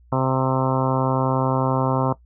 harmonic tone, 131.3 Hz, C3, 6 cents sharp, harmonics 1 / 2 / 3 / 4 / 5 / 6 / 7 / 8 / 9 / 10, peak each -22 / -25 / -30 / -27 / -28 / -30 / -27 / -29 / -34 / -33 dBFS, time 0.12-2.13 s, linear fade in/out 5 ms, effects noise-tail reverb RT60 0.1 s tail -17 dB re dry + added 60 Hz sine -49 dBFS peak until 2.25 s

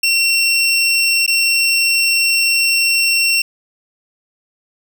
25% pulse tone with dropouts, 2723 Hz, F7, 44 cents flat, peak -8 dBFS, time 0.03-3.42 s, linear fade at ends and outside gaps 5 ms, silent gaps 1.264-1.277 s, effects none

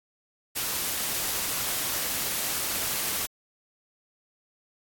white noise, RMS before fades -29 dBFS, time 0.55-3.27 s, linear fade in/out 20 ms, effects AAC 64 kbps

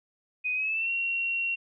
sine tone with pitch glide, 2497 to 2739 Hz, D#7 to F7, +6 to -34 cents, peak -26 dBFS, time 0.44-1.56 s, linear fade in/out 20 ms, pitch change +160 cents, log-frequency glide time 0.54-0.9 s, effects none

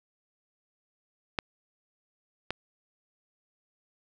clicks, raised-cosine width 0.3 ms, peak -11 / -14 dBFS, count 2, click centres 1.388 / 2.506 s, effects none

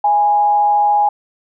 sine tone with frequency modulation, 826 Hz, G#5, 10 cents flat, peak -10 dBFS, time 0.04-1.09 s, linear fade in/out 5 ms, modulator 162 Hz, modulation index 0.24, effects none

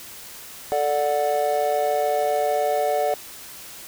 triangle chord, D major, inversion second, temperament just, 440.5 / 587.3 / 734.2 Hz, A4 / D5 / F#5, +2 / 0 / -14 cents, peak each -24 / -21 / -21 dBFS, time 0.72-3.14 s, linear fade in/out 0 ms, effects white hiss -40 dBFS RMS until 3.87 s

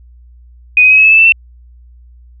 sine tone with pitch steps, 2489 / 2516 / 2544 / 2572 / 2601 / 2629 / 2658 / 2688 Hz, D#7 / D#7 / D#7 / E7 / E7 / E7 / E7 / E7, 0 / +19 / +38 / -43 / -24 / -5 / +14 / +33 cents, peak -3 dBFS, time 0.77-1.322 s, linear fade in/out 2 ms, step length 69 ms, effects added 60 Hz sine -37 dBFS peak until 2.4 s

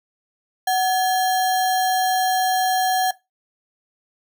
sine tone with sample-and-hold, 746 Hz, F#5, 14 cents sharp, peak -16 dBFS, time 0.67-3.11 s, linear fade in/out 5 ms, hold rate 2450 Hz, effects noise-tail reverb RT60 0.2 s tail -18 dB re dry

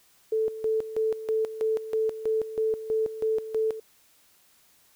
sine tone with tremolo, 440 Hz, A4, in tune, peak -22 dBFS, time 0.32-3.8 s, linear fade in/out 5 ms, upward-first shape square, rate 3.1 Hz, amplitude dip 75%, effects white hiss -61 dBFS RMS until 4.95 s

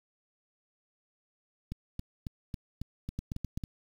two click trains, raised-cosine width 5 ms, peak -24 / -22 dBFS, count 8 / 4, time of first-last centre 1.72-3.638 / 3.19-3.575 s, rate 3.65 / 7.79 Hz, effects 8-bit

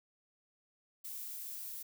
violet noise, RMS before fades -44 dBFS, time 1.04-1.83 s, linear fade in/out 10 ms, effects none

